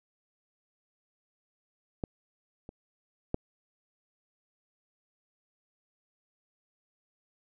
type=clicks; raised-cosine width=2 ms; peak=-19 / -30 / -15 dBFS; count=3; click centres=2.038 / 2.691 / 3.344 s; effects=none